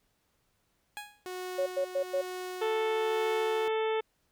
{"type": "tone with exponential decay", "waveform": "15% pulse", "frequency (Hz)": 830.6, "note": "G#5", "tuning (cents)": 0, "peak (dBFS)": -29, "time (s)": [0.97, 1.26], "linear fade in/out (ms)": 0, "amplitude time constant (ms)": 61}
{"type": "tone with tremolo", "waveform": "sawtooth", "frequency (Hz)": 366.3, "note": "F#4", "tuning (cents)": -17, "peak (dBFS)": -32, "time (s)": [1.26, 3.68], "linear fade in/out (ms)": 0, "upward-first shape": "sine", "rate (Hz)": 1.1, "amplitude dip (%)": 40}
{"type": "tone bursts", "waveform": "sine", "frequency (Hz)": 554.4, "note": "C#5", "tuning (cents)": 0, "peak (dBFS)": -26, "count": 4, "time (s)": [1.58, 2.216], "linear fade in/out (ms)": 10, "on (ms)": 84, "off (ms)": 100}
{"type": "harmonic tone", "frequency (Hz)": 440, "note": "A4", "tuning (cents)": 0, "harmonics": [1, 2, 3, 4, 5, 6, 7, 8], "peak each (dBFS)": [-28, -35, -41, -44, -42, -46, -47, -47], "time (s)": [2.61, 4.01], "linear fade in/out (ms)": 10}
{"effects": ["pink hiss -74 dBFS RMS until 4.31 s"]}